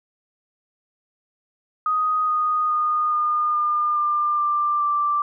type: tone with pitch steps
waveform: sine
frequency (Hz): 1248 / 1237.2 / 1226.6 / 1216 / 1205.5 / 1195.1 / 1184.8 / 1174.6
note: D#6 / D#6 / D#6 / D#6 / D6 / D6 / D6 / D6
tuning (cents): +5 / -10 / -25 / -40 / +45 / +30 / +15 / 0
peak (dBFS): -18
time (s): 1.86-5.22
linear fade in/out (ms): 2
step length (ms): 420
effects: none